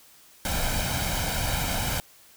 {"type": "noise with comb filter", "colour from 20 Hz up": "pink", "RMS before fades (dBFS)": -27, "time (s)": [0.45, 2], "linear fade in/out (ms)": 0, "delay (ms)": 1.3, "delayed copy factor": 0.65, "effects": ["white hiss -54 dBFS RMS until 2.36 s"]}